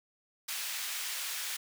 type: high-pass noise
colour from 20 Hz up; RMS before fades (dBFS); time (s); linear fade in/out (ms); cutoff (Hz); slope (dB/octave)
pink; -37; 0.48-1.57; 10; 2000; 12
effects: none